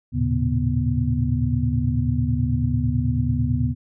sine tone cluster, 77.5 / 109.9 / 119 / 138.8 / 244.4 Hz, D#2 / A2 / A#2 / C#3 / B3, -6 / -2 / +36 / +3 / -18 cents, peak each -25 dBFS, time 0.12-3.75 s, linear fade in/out 50 ms, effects none

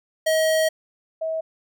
square / sine tone pair in turn, 635 / 643.1 Hz, D#5 / E5, +35 / -43 cents, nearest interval unison, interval 22 cents, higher second, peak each -18 / -23 dBFS, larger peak first, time 0.26-0.69 / 1.21-1.41 s, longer first, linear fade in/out 10 ms, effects none

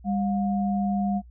sine tone pair together, 200 / 712.7 Hz, G3 / F5, +35 / +35 cents, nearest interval octave + minor seventh, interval 2200 cents, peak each -23 / -30 dBFS, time 0.04-1.22 s, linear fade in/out 50 ms, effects noise-tail reverb RT60 0.1 s tail -25 dB re dry + added 60 Hz sine -45 dBFS peak until 1.3 s

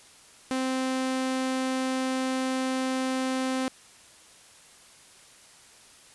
sawtooth tone, 260.5 Hz, C4, 7 cents flat, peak -22 dBFS, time 0.51-3.68 s, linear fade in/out 0 ms, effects white hiss -53 dBFS RMS until 6.14 s + resampled to 24000 Hz

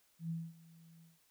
sine tone with ADSR envelope, 165 Hz, E3, 2 cents sharp, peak -35 dBFS, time 0.19-1.19 s, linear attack 110 ms, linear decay 230 ms, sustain -22 dB, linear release 170 ms, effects white hiss -72 dBFS RMS until 1.3 s

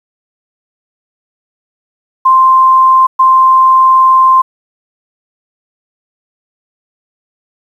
sine tone bursts at uneven times, 1046.5 Hz, C6, in tune, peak -3 dBFS, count 2, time 2.25-3.07 / 3.19-4.42 s, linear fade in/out 10 ms, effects 7-bit

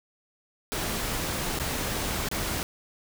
pink noise with dropouts, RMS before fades -30 dBFS, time 0.72-2.63 s, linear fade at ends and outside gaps 0 ms, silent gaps 1.589-1.598 / 2.287-2.314 s, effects none

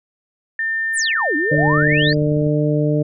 sine tone, 1800 Hz, A6, 39 cents sharp, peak -18 dBFS, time 0.59-2.13 s, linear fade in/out 2 ms
sine exponential two-way sweep, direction down then up, 12000 to 280 to 4954 Hz, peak -19 dBFS, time 0.93-2.15 s, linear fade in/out 50 ms, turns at 1.36 s
harmonic tone, 149.7 Hz, D3, 33 cents sharp, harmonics 1 / 2 / 3 / 4, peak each -17 / -20 / -22 / -23 dBFS, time 1.51-3.03 s, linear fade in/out 10 ms
click train, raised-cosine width 5 ms, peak -20 dBFS, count 19, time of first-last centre 1.58-2.467 s, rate 20.3 Hz
effects none

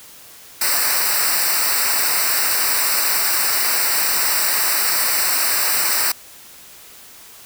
white noise with comb filter, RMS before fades -18 dBFS, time 0.61-6.12 s, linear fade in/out 5 ms, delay 0.3 ms, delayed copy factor -0.95, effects white hiss -42 dBFS RMS until 7.45 s

